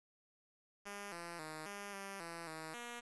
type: tone with pitch steps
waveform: 5% pulse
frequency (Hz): 202.5 / 170.9 / 156 / 202.1 / 196.8 / 168.1 / 158.6 / 239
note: G#3 / F3 / D#3 / G#3 / G3 / E3 / D#3 / A#3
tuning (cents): -43 / -37 / +5 / -47 / +7 / +34 / +33 / +43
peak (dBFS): -34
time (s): 0.85-3.01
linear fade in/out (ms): 20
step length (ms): 270
effects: resampled to 22050 Hz + 10-bit